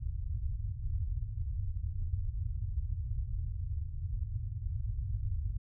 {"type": "low-pass noise", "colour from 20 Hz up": "white", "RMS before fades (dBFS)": -35, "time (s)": [0, 5.58], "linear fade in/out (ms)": 10, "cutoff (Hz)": 110, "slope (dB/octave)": 48, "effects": []}